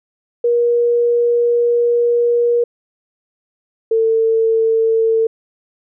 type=tone pair in turn; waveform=sine; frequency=476 / 449.1 Hz; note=A#4 / A4; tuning=+36 / +35 cents; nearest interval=minor second; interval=101 cents; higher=first; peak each=-11 dBFS; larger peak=neither; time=0.44-2.64 / 3.91-5.27 s; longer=first; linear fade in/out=5 ms; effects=none